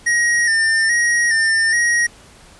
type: tone with vibrato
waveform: square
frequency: 1843 Hz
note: A#6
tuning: 20 cents flat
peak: -14 dBFS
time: 0.06-2.07 s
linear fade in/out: 10 ms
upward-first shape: square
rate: 1.2 Hz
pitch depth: 42 cents each way
effects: pink hiss -45 dBFS RMS until 2.59 s + resampled to 24000 Hz